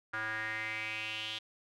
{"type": "tone with band-pass filter sweep", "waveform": "square", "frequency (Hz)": 109.4, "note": "A2", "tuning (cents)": -9, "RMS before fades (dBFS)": -38, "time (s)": [0.13, 1.39], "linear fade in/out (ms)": 10, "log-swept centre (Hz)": [1500, 3300], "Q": 5.6, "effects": []}